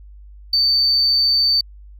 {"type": "tone", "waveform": "triangle", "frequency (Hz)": 4567, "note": "D8", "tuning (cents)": -49, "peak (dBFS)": -10, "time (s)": [0.53, 1.61], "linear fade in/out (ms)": 5, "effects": ["tanh soft clip ceiling -11 dBFS", "added 50 Hz sine -38 dBFS peak until 1.99 s"]}